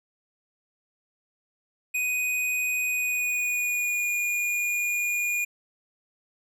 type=tone with pitch glide; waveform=square; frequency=2493 to 2435 Hz; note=D#7 to D#7; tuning=+3 to -38 cents; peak=-25 dBFS; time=1.94-5.45 s; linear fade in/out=10 ms; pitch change=-41 cents; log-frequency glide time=2.86-4.11 s; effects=none